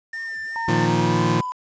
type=tone with vibrato; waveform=triangle; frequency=1800 Hz; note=A6; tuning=39 cents sharp; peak=-26 dBFS; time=0.13-0.86 s; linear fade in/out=5 ms; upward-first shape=sine; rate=2.7 Hz; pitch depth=19 cents each way
type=tone with pitch glide; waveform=sine; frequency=918 to 1001.1 Hz; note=A#5 to B5; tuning=-27 to +23 cents; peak=-25 dBFS; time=0.56-1.52 s; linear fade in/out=0 ms; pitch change=+150 cents; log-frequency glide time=0.84-1.22 s
type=chord; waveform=25% pulse; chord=Bb suspended fourth; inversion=none; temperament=equal; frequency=116.54 / 155.56 / 174.61 Hz; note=Bb2 / Eb3 / F3; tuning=0 / 0 / 0 cents; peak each=-19 dBFS; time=0.68-1.41 s; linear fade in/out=5 ms
effects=resampled to 16000 Hz + 8-bit